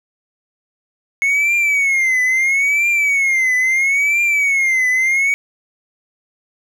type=tone with vibrato; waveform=triangle; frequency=2186 Hz; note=C#7; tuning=25 cents flat; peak=-11 dBFS; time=1.22-5.34 s; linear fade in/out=0 ms; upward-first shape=triangle; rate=0.75 Hz; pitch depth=160 cents each way; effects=none